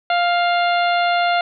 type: harmonic tone with a mistuned harmonic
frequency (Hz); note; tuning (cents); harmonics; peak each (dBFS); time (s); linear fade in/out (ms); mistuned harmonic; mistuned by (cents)
698.5; F5; 0; 1 / 2 / 3 / 4 / 5 / 6; -16 / -22 / -26 / -28 / -30 / -32; 0.1-1.41; 2; 3; +15
effects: none